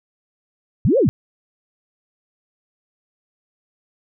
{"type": "linear two-way sweep", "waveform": "sine", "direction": "up then down", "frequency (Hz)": [80.1, 576, 80.1], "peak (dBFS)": -12, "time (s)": [0.85, 1.09], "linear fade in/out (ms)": 0, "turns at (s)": 0.98, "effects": []}